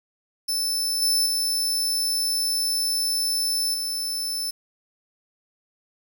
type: tone with level steps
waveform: sawtooth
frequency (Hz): 5280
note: E8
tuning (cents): +2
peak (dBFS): -20 / -16 / -19 / -23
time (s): 0.48-4.51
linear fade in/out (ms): 10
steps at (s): 1.02 / 1.26 / 3.74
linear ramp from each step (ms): 2
effects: 8-bit